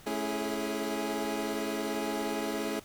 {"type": "chord", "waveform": "25% pulse", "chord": "A major seventh", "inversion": "none", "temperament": "equal with one note detuned", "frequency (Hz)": [216.3, 277.2, 329.6, 415.3], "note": ["A3", "C#4", "E4", "G#4"], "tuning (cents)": [-29, 0, 0, 0], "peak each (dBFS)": -33, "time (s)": [0.06, 2.8], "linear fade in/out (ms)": 10, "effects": ["pink hiss -54 dBFS RMS until 2.84 s"]}